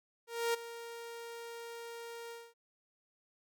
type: tone with ADSR envelope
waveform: sawtooth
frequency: 466.2 Hz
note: A#4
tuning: in tune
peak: -25 dBFS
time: 0.27-2.54 s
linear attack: 270 ms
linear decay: 12 ms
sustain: -15 dB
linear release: 230 ms
effects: none